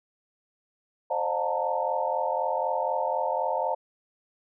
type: tone cluster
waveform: sine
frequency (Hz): 526 / 607 / 711 / 876 / 920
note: C5 / D#5 / F5 / A5 / A#5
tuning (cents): +9 / -43 / +31 / -8 / -23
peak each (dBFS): -31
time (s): 1.1-3.75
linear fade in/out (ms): 10
effects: none